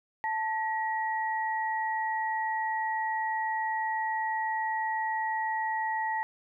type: tone pair together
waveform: sine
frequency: 880 / 1906 Hz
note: A5 / A#6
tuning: 0 / +38 cents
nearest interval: octave + minor second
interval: 1338 cents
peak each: -29 / -33 dBFS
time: 0.24-6.23 s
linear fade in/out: 0 ms
effects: none